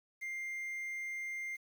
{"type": "tone with quantisation", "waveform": "triangle", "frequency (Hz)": 2100, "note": "C7", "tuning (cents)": 6, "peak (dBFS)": -36, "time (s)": [0.21, 1.57], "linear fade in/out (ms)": 20, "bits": 10, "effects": []}